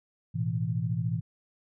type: chord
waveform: sine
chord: A suspended second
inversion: none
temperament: just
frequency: 110 / 123.75 / 165 Hz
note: A2 / B2 / E3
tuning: 0 / +4 / +2 cents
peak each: -31 dBFS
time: 0.34-1.21 s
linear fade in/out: 20 ms
effects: none